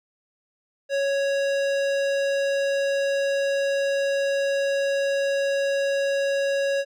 sine tone with hard clipping, 554.4 Hz, C#5, in tune, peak -23 dBFS, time 0.89-6.85 s, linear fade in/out 50 ms, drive 17 dB, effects none

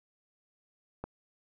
click, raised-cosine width 1 ms, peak -23 dBFS, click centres 1.04 s, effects none

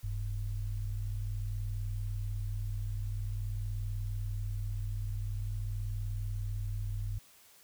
sine tone pair together, 42.13 / 102.6 Hz, E1 / G#2, +38 / -21 cents, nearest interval octave + minor third, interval 1541 cents, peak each -36 / -35 dBFS, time 0.03-7.19 s, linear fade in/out 10 ms, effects white hiss -60 dBFS RMS until 7.63 s

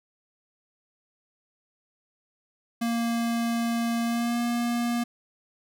square tone with pitch glide, 232.8 to 237.6 Hz, A#3 to A#3, -2 to +33 cents, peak -25 dBFS, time 2.81-5.04 s, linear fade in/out 10 ms, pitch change +35 cents, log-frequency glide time 4.04-4.39 s, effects none

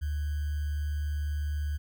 sine tone with sample-and-hold, 74 Hz, D2, 14 cents sharp, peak -28 dBFS, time 0.01-1.78 s, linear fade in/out 20 ms, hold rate 1575 Hz, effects none

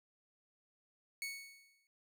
sawtooth tone with exponential decay, 2217 Hz, C#7, in tune, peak -34 dBFS, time 1.22-1.87 s, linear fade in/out 1 ms, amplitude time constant 140 ms, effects none

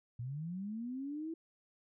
sine linear sweep, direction up, 114.1 to 331.9 Hz, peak -38 dBFS, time 0.19-1.34 s, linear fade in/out 5 ms, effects none

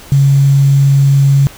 sine tone with quantisation, 138.59 Hz, C#3, in tune, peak -5 dBFS, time 0.12-1.47 s, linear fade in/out 0 ms, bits 5, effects pink hiss -35 dBFS RMS until 1.57 s

